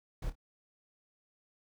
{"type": "noise with echo", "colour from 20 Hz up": "brown", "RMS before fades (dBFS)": -36, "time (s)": [0.22, 0.3], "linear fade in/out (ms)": 5, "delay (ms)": 27, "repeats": 2, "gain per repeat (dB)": -12, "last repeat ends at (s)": 0.354, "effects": []}